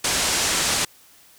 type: low-pass noise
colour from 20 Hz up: white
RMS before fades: -22 dBFS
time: 0.04-0.85 s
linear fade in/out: 5 ms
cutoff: 8800 Hz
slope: 24 dB/octave
effects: white hiss -52 dBFS RMS until 1.38 s